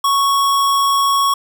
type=tone; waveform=square; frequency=1108.7 Hz; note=C#6; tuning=in tune; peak=-13 dBFS; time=0.04-1.34 s; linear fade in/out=5 ms; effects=none